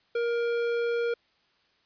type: tone with tanh clipping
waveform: triangle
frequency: 470.6 Hz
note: A#4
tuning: 16 cents sharp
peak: -27 dBFS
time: 0.15-1.14 s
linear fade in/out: 5 ms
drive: 18 dB
effects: white hiss -67 dBFS RMS until 1.85 s + resampled to 11025 Hz